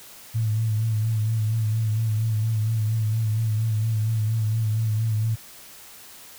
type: tone with vibrato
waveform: sine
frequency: 110 Hz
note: A2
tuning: in tune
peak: -20 dBFS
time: 0.34-5.36 s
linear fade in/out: 20 ms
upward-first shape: sine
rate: 4.3 Hz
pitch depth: 49 cents each way
effects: white hiss -45 dBFS RMS until 6.38 s